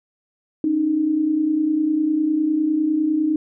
sine tone pair together, 280 / 309.9 Hz, C#4 / D#4, +18 / -7 cents, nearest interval major second, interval 175 cents, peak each -25 / -17 dBFS, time 0.64-3.36 s, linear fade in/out 2 ms, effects none

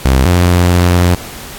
sawtooth tone pair in turn, 65.7 / 88.51 Hz, C2 / F2, +8 / +24 cents, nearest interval perfect fourth, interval 516 cents, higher second, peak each -3 dBFS, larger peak neither, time 0.05-0.26 / 0.26-1.15 s, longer second, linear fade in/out 5 ms, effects pink hiss -29 dBFS RMS until 1.58 s + AAC 64 kbps

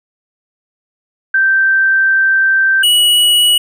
sine / square tone pair in turn, 1562 / 2926 Hz, G6 / F#7, -7 / -20 cents, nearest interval major seventh, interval 1087 cents, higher second, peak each -8 dBFS, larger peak neither, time 1.34-2.83 / 2.83-3.58 s, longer first, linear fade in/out 5 ms, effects none

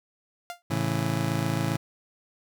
sawtooth tone with exponential decay, 698.5 Hz, F5, in tune, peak -27 dBFS, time 0.5-0.62 s, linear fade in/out 0 ms, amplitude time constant 24 ms
30% pulse chord, A major, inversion none, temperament just, 110 / 137.5 / 165 Hz, A2 / C#3 / E3, 0 / -14 / +2 cents, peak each -27 dBFS, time 0.7-1.77 s, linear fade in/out 10 ms
effects none

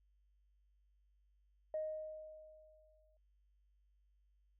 sine tone with exponential decay, 622.3 Hz, D#5, in tune, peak -35 dBFS, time 1.74-3.17 s, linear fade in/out 2 ms, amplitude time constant 310 ms, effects tanh soft clip ceiling -31 dBFS + added 50 Hz sine -70 dBFS peak until 4.59 s

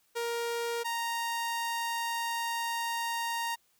sawtooth tone pair in turn, 468.9 / 930.2 Hz, A#4 / A#5, +10 / -4 cents, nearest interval octave, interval 1186 cents, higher second, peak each -27 dBFS, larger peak neither, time 0.15-0.84 / 0.84-3.56 s, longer second, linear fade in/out 20 ms, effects white hiss -70 dBFS RMS until 3.79 s

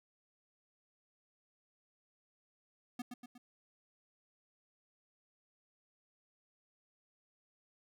square tone with echo, 245.4 Hz, B3, 11 cents flat, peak -39 dBFS, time 2.99-3.02 s, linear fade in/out 5 ms, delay 120 ms, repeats 3, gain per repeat -5 dB, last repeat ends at 3.38 s, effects none

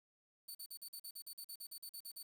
10% pulse tone bursts, 4514 Hz, C#8, 31 cents sharp, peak -40 dBFS, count 16, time 0.48-2.23 s, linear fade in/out 10 ms, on 70 ms, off 42 ms, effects 11-bit

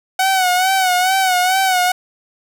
sawtooth tone with vibrato, 745 Hz, F#5, 12 cents sharp, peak -9 dBFS, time 0.19-1.92 s, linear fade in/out 5 ms, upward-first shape sine, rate 2.3 Hz, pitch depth 62 cents each way, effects none

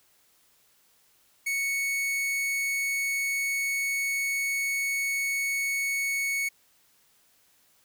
45% pulse tone, 2217 Hz, C#7, in tune, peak -26 dBFS, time 1.46-6.49 s, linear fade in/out 10 ms, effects white hiss -64 dBFS RMS until 7.84 s

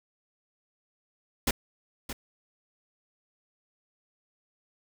pink noise with echo, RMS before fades -25 dBFS, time 1.47-1.51 s, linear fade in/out 5 ms, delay 620 ms, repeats 1, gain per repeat -11 dB, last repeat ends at 2.13 s, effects none

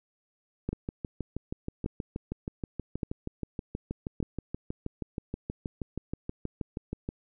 two click trains, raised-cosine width 3 ms, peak -20 / -17 dBFS, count 41 / 4, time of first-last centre 0.73-7.089 / 0.69-4.203 s, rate 6.29 / 0.854 Hz, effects none

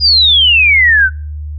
sine exponential sweep, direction down, 4991 to 1480 Hz, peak -5 dBFS, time 0-1.1 s, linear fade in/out 50 ms, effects noise-tail reverb RT60 0.4 s tail -26 dB re dry + added 75 Hz sine -20 dBFS peak until 1.58 s

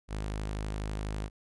sawtooth tone, 52.1 Hz, G#1, 6 cents sharp, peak -29 dBFS, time 0.08-1.3 s, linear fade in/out 50 ms, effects resampled to 24000 Hz

